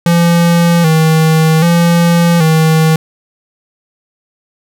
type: tone with vibrato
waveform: square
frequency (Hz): 164.81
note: E3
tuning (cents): 0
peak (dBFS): -7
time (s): 0.06-2.96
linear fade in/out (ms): 2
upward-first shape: square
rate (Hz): 0.64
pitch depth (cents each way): 60
effects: none